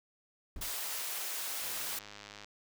brown noise with exponential decay, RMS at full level -40 dBFS, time 0.56-0.83 s, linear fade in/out 2 ms, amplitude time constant 57 ms
white high-pass noise, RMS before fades -38 dBFS, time 0.61-1.99 s, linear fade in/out 5 ms, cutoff 500 Hz, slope 12 dB/octave
click train, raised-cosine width 0.2 ms, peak -30 dBFS, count 86, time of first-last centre 1.62-2.445 s, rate 103 Hz
effects none

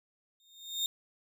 35% pulse tone with exponential growth, 3664 Hz, A#7, 31 cents flat, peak -25 dBFS, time 0.4-0.86 s, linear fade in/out 1 ms, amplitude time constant 99 ms, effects none

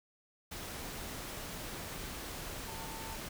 sine tone in noise, 895 Hz, A5, 29 cents sharp, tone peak -48 dBFS, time 2.67-3.16 s, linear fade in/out 10 ms, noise pink, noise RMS -43 dBFS, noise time 0.51-3.29 s, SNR -8 dB, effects none

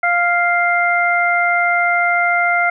harmonic tone, 698.5 Hz, F5, in tune, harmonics 1 / 2 / 3, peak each -17 / -17 / -17 dBFS, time 0.03-2.7 s, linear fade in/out 5 ms, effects none

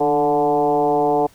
sine tone with frequency modulation, 585 Hz, D5, 7 cents flat, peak -14 dBFS, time 0-1.27 s, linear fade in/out 10 ms, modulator 144 Hz, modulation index 1.9, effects pink hiss -51 dBFS RMS until 1.34 s

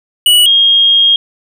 square / sine tone pair in turn, 2937 / 3247 Hz, F#7 / G#7, -13 / -40 cents, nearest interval major second, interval 173 cents, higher second, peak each -5 dBFS, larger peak neither, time 0.26-0.46 / 0.46-1.16 s, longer second, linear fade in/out 2 ms, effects none

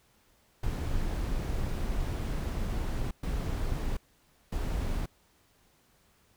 brown noise bursts at uneven times, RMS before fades -31 dBFS, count 3, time 0.63-3.11 / 3.23-3.97 / 4.52-5.06 s, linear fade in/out 5 ms, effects pink hiss -66 dBFS RMS until 6.36 s

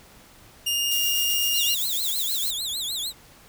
sawtooth tone, 2828 Hz, F7, 21 cents sharp, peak -19 dBFS, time 0.66-1.75 s, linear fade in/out 10 ms
violet noise with tremolo, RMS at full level -27 dBFS, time 0.91-2.51 s, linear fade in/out 5 ms, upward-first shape sine, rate 7.9 Hz, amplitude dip 30%
sawtooth tone with vibrato, 3733 Hz, A#7, 2 cents sharp, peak -24 dBFS, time 1.53-3.13 s, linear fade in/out 50 ms, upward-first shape triangle, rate 6.6 Hz, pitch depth 230 cents each way
effects pink hiss -51 dBFS RMS until 3.48 s

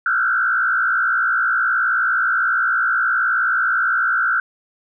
sine tone with frequency modulation, 1452 Hz, F#6, 33 cents flat, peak -15 dBFS, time 0.06-4.4 s, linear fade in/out 2 ms, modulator 59.3 Hz, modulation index 1.9, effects none

